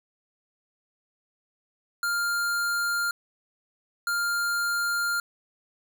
square tone bursts at uneven times, 1400 Hz, F6, 4 cents sharp, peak -25 dBFS, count 2, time 2.03-3.11 / 4.07-5.2 s, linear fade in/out 2 ms, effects none

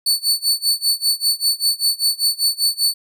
sawtooth tone with tremolo, 4481 Hz, C#8, 18 cents sharp, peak -10 dBFS, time 0.06-2.94 s, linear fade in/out 5 ms, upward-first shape sine, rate 5.1 Hz, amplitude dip 95%, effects none

